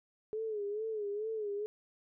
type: tone with vibrato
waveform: sine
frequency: 424.3 Hz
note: G#4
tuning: 37 cents sharp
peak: -34 dBFS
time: 0.33-1.66 s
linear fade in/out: 0 ms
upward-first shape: sine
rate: 2.3 Hz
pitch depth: 87 cents each way
effects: none